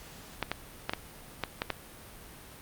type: clicks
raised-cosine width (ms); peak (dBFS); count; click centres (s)
0.3; -13; 7; 0.427 / 0.516 / 0.895 / 0.935 / 1.437 / 1.619 / 1.703
effects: pink hiss -49 dBFS RMS until 2.61 s + Opus 48 kbps